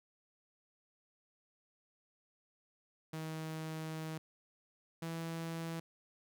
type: tone pair in turn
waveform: sawtooth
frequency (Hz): 158.6 / 164.81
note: D#3 / E3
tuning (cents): +33 / 0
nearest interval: minor second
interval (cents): 67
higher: second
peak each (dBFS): -36 / -35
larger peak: second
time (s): 3.13-4.18 / 5.02-5.8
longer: first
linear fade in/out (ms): 5
effects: none